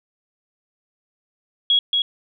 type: tone with echo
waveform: sine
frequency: 3322 Hz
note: G#7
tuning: in tune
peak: -13 dBFS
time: 1.7-1.79 s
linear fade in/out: 2 ms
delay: 230 ms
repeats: 1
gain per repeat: -3 dB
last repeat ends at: 2.02 s
effects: none